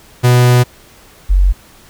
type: tone pair in turn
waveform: 45% pulse / sine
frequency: 123.47 / 46.35 Hz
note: B2 / F#1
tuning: 0 / +4 cents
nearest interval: octave + perfect fourth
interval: 1696 cents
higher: first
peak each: -6 dBFS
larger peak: neither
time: 0.23-0.64 / 1.29-1.53 s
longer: first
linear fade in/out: 20 ms
effects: pink hiss -43 dBFS RMS until 1.89 s